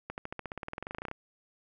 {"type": "accelerating click train", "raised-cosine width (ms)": 0.5, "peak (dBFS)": -22, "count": 21, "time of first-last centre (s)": [0.1, 1.114], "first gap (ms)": 79, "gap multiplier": 0.95, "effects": []}